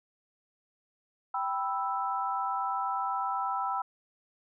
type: chord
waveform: sine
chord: E minor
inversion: first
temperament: equal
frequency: 784 / 987.8 / 1318.5 Hz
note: G5 / B5 / E6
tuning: 0 / 0 / 0 cents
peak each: -33 dBFS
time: 1.34-3.82 s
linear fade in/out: 5 ms
effects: none